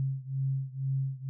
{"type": "beating tone pair", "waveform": "sine", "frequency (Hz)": [133.7, 135.8], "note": ["C3", "C#3"], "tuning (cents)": [38, -35], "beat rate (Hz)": 2.1, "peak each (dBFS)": [-31, -33], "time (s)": [0, 1.29], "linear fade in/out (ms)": 0, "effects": []}